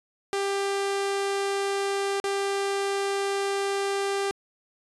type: tone with dropouts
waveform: sawtooth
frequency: 396.1 Hz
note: G4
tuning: 18 cents sharp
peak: -21 dBFS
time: 0.33-4.31 s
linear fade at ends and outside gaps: 0 ms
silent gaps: 2.2-2.241 s
effects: resampled to 24000 Hz